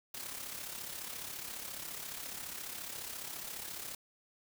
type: noise with amplitude modulation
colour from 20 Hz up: white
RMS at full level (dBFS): -41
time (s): 0.14-3.95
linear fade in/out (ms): 5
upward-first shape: sine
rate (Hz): 34.5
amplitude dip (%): 55
effects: none